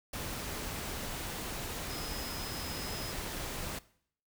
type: tone in noise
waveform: sine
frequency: 5090 Hz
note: D#8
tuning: 39 cents sharp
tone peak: -44 dBFS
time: 1.9-3.12 s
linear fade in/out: 5 ms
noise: pink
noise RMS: -39 dBFS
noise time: 0.13-3.79 s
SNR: -8 dB
effects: noise-tail reverb RT60 0.6 s tail -19 dB re dry